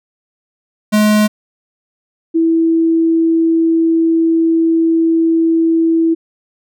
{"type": "tone pair in turn", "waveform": ["square", "sine"], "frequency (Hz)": [211.8, 328.1], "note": ["G#3", "E4"], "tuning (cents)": [34, -8], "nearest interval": "minor sixth", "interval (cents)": 758, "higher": "second", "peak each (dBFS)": -9, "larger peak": "neither", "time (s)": [[0.92, 1.28], [2.34, 6.15]], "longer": "second", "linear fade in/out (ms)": 20, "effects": []}